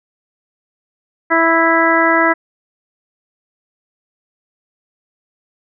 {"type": "harmonic tone", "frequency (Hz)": 329.6, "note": "E4", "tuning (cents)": 0, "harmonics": [1, 2, 3, 4, 5, 6], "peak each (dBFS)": [-17, -17, -17, -17, -17, -17], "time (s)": [1.3, 2.34], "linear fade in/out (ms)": 20, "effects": []}